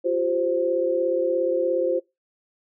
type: chord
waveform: sine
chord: F suspended second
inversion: none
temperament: equal with one note detuned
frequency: 349.2 / 386.2 / 523.3 Hz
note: F4 / G4 / C5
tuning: 0 / -26 / 0 cents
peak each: -25 / -28 / -22 dBFS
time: 0.04-2 s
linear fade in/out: 20 ms
effects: noise-tail reverb RT60 0.2 s tail -21 dB re dry